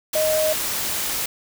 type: tone in noise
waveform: sine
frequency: 622.3 Hz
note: D#5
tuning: in tune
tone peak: -18 dBFS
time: 0.15-0.53 s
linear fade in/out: 5 ms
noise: white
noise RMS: -25 dBFS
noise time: 0.13-1.26 s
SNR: +4 dB
effects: none

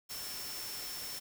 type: tone in noise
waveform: sine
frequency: 5390 Hz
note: E8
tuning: 38 cents sharp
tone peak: -44 dBFS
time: 0.09-1.2 s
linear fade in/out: 20 ms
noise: white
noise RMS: -43 dBFS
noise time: 0.09-1.2 s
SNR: -4 dB
effects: none

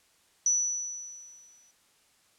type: tone with exponential decay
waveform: sine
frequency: 5930 Hz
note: F#8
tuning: 3 cents sharp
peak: -20 dBFS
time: 0.46-1.71 s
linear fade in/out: 2 ms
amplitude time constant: 270 ms
effects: white hiss -65 dBFS RMS until 2.38 s + low-pass 10000 Hz 12 dB/octave

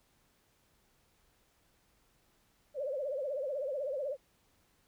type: tone with vibrato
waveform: sine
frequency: 554 Hz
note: C#5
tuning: 1 cent flat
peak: -33 dBFS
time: 2.74-4.17 s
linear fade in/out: 50 ms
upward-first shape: triangle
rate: 16 Hz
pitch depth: 180 cents each way
effects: pink hiss -71 dBFS RMS until 4.87 s

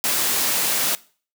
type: noise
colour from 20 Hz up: white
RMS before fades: -21 dBFS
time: 0.04-0.95 s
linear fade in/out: 0 ms
effects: noise-tail reverb RT60 0.4 s tail -20 dB re dry + high-pass 150 Hz 12 dB/octave

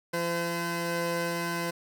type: tone pair together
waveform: 15% pulse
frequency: 170.6 / 510.6 Hz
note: F3 / C5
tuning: -40 / -42 cents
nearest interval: octave + perfect fifth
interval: 1898 cents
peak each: -25 dBFS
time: 0.13-1.71 s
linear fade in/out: 10 ms
effects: none

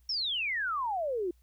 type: exponential sweep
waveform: sine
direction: down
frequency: 5570 to 336.4 Hz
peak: -29 dBFS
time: 0.09-1.31 s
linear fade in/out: 5 ms
effects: added 60 Hz sine -60 dBFS peak until 1.42 s + white hiss -74 dBFS RMS until 1.42 s

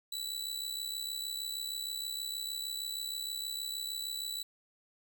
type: tone with amplitude modulation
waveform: sawtooth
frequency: 3951 Hz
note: B7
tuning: in tune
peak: -30 dBFS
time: 0.12-4.43 s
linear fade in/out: 5 ms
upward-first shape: sine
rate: 66.4 Hz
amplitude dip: 70%
effects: none

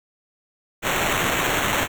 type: noise with sample-and-hold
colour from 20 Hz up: white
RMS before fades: -22 dBFS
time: 0.82-1.88 s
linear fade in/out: 50 ms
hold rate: 4900 Hz
effects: none

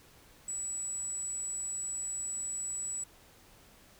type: tone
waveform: sine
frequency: 7860 Hz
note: B8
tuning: 9 cents flat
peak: -34 dBFS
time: 0.48-3.04 s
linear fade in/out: 5 ms
effects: pink hiss -59 dBFS RMS until 3.99 s

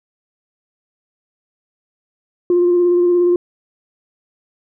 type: tone with vibrato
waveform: sine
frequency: 352.1 Hz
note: F4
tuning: 14 cents sharp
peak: -9 dBFS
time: 2.5-3.36 s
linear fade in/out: 2 ms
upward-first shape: square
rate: 17 Hz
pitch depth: 15 cents each way
effects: tanh soft clip ceiling -7 dBFS

